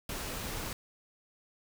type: noise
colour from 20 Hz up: pink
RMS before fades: -38 dBFS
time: 0.09-0.73 s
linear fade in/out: 2 ms
effects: none